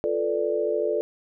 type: chord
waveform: sine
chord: B half-diminished seventh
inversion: second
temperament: equal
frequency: 349.2 / 440 / 493.9 / 587.3 Hz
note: F4 / A4 / B4 / D5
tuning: 0 / 0 / 0 / 0 cents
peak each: -30 / -25 / -31 / -27 dBFS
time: 0.04-1.01 s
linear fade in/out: 0 ms
effects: none